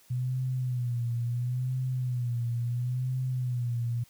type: tone with vibrato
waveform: sine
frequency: 123.47 Hz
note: B2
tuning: in tune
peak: -27 dBFS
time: 0.1-4.04 s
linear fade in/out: 10 ms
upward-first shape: sine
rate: 0.73 Hz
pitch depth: 76 cents each way
effects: white hiss -60 dBFS RMS until 4.09 s